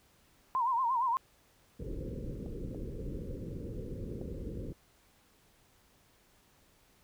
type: tone with vibrato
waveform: sine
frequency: 987.8 Hz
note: B5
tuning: in tune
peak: -27 dBFS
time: 0.55-1.17 s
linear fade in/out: 0 ms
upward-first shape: sine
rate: 8.6 Hz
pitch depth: 130 cents each way
type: low-pass noise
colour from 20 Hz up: pink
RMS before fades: -40 dBFS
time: 1.79-4.73 s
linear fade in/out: 10 ms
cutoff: 530 Hz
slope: 96 dB/octave
type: clicks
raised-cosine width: 2 ms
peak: -29 dBFS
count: 3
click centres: 2.462 / 2.747 / 4.214 s
effects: pink hiss -66 dBFS RMS until 7.03 s